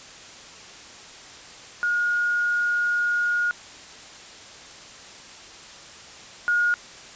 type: tone pair in turn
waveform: sine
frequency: 1434 / 1434 Hz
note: F6 / F6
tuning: +45 / +45 cents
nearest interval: unison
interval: 0 cents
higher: neither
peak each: -20 / -18 dBFS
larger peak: second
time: 1.83-3.51 / 6.48-6.74 s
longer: first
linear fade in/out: 0 ms
effects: white hiss -43 dBFS RMS until 7.15 s + resampled to 16000 Hz